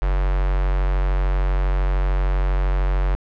square tone with notch filter, 46.48 Hz, F#1, 9 cents sharp, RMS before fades -19 dBFS, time 0.02-3.15 s, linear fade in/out 0 ms, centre 210 Hz, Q 0.58, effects low-pass 2000 Hz 12 dB/octave

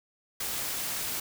white noise, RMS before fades -33 dBFS, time 0.4-1.2 s, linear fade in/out 5 ms, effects none

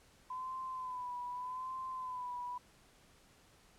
sine tone with vibrato, 1010 Hz, B5, 39 cents sharp, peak -39 dBFS, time 0.3-2.58 s, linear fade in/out 5 ms, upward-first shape sine, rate 0.83 Hz, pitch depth 53 cents each way, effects pink hiss -65 dBFS RMS until 3.78 s + low-pass 11000 Hz 12 dB/octave

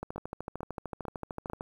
two click trains, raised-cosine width 1 ms, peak -22 / -24 dBFS, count 22 / 4, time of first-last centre 0.03-1.609 / 0.16-1.499 s, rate 13.3 / 2.24 Hz, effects 9-bit

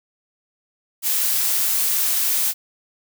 blue noise, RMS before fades -20 dBFS, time 1.02-2.54 s, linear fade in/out 50 ms, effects none

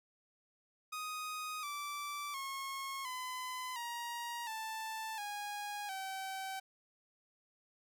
sawtooth tone with pitch steps, 1248 / 1164.4 / 1086.4 / 1013.7 / 945.8 / 882.5 / 823.4 / 768.2 Hz, D#6 / D6 / C#6 / B5 / A#5 / A5 / G#5 / G5, +5 / -15 / -35 / +45 / +25 / +5 / -15 / -35 cents, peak -36 dBFS, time 0.92-6.6 s, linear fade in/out 10 ms, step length 710 ms, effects none

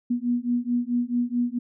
sine beating tone pair, 240 / 244.6 Hz, B3 / B3, -49 / -16 cents, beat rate 4.6 Hz, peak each -25 dBFS, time 0.1-1.59 s, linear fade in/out 10 ms, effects none

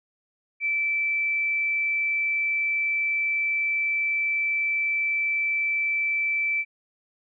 sine tone, 2324 Hz, D7, 19 cents flat, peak -22 dBFS, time 0.6-6.65 s, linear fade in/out 50 ms, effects none

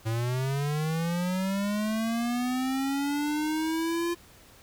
square linear sweep, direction up, 110 to 346.4 Hz, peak -27 dBFS, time 0.05-4.15 s, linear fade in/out 20 ms, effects pink hiss -54 dBFS RMS until 4.62 s

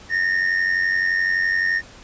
triangle tone with amplitude modulation, 1835 Hz, A#6, 28 cents flat, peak -13 dBFS, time 0.09-1.82 s, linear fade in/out 50 ms, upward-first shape sine, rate 91.7 Hz, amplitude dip 65%, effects pink hiss -44 dBFS RMS until 2.03 s + resampled to 16000 Hz

